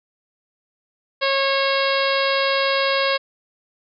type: harmonic tone with a mistuned harmonic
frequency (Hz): 546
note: C#5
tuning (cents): -26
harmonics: 1 / 2 / 3 / 4 / 5 / 6 / 7 / 8 / 9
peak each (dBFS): -21 / -24 / -26 / -27 / -28 / -29 / -29 / -30 / -31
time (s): 1.21-3.18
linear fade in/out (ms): 20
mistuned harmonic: 7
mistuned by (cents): +18
effects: none